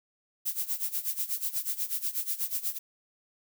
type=noise with tremolo; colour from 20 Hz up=violet; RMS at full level=-29 dBFS; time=0.45-2.79 s; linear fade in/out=20 ms; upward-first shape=sine; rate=8.2 Hz; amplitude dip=85%; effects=none